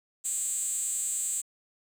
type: tone with high-pass filter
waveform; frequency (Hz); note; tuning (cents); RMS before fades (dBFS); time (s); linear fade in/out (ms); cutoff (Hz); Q
5% pulse; 270.4; C#4; -43; -31; 0.24-1.42; 20; 7800; 7.6
effects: 10-bit